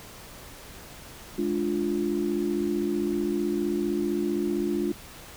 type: chord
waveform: sine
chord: D diminished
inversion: second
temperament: equal with one note detuned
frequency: 209.7 / 293.7 / 349.2 Hz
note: Ab3 / D4 / F4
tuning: +17 / 0 / 0 cents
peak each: -30 / -29 / -27 dBFS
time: 1.38-4.92 s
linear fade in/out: 5 ms
effects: pink hiss -45 dBFS RMS until 5.36 s